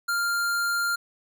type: tone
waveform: square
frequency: 1396.9 Hz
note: F6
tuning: in tune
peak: -24 dBFS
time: 0.08-0.96 s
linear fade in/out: 10 ms
effects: none